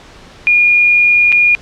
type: tone with dropouts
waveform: sine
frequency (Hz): 2430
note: D#7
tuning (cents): -42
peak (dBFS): -6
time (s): 0.47-1.55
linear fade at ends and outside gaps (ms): 0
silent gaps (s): 1.32-1.325
effects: pink hiss -38 dBFS RMS until 1.61 s + low-pass 5000 Hz 12 dB/octave